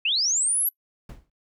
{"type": "linear sweep", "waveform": "sine", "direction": "up", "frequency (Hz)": [2489, 11840], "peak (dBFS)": -20, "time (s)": [0.05, 0.69], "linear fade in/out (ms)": 5}
{"type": "noise with exponential decay", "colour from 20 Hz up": "brown", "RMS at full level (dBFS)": -33, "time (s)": [1.09, 1.3], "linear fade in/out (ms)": 5, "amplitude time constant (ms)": 44}
{"effects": ["noise-tail reverb RT60 0.1 s tail -24 dB re dry"]}